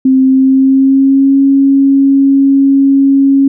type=tone with pitch glide; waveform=sine; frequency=262.8 to 274.3 Hz; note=C4 to C#4; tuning=+8 to -18 cents; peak=-4 dBFS; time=0.05-3.48 s; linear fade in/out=5 ms; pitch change=+74 cents; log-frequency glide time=0.23-1.4 s; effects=none